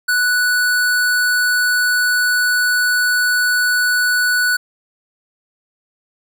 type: tone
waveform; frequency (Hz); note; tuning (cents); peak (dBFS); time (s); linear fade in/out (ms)
square; 1480; F#6; 0; -14; 0.08-4.57; 10
effects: none